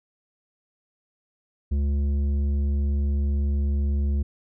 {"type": "tone with tanh clipping", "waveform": "sine", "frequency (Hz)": 71, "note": "C#2", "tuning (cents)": 42, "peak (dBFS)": -22, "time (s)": [1.71, 4.23], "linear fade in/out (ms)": 10, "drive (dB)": 9, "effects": []}